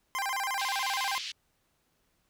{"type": "tone with vibrato", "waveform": "25% pulse", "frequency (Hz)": 908, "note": "A#5", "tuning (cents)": -46, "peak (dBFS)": -26, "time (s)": [0.15, 1.18], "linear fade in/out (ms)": 0, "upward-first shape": "square", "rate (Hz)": 14, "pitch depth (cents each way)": 240}
{"type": "band-pass noise", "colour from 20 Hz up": "pink", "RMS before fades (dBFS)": -38, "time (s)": [0.59, 1.32], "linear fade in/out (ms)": 5, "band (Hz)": [2600, 5200], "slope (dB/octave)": 24}
{"effects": ["pink hiss -73 dBFS RMS until 2.29 s"]}